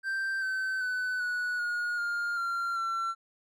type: tone with pitch steps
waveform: triangle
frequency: 1568 / 1534.8 / 1502.4 / 1470.6 / 1439.5 / 1409.1 / 1379.3 / 1350.1 Hz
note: G6 / G6 / F#6 / F#6 / F#6 / F6 / F6 / E6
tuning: 0 / -37 / +26 / -11 / -48 / +15 / -22 / +41 cents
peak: -27 dBFS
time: 0.03-3.15 s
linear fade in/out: 50 ms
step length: 390 ms
effects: none